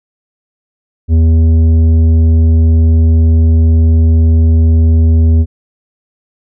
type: tone with tanh clipping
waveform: triangle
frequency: 81 Hz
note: E2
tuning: 30 cents flat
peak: -6 dBFS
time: 1.08-5.46 s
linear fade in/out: 50 ms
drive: 13 dB
effects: none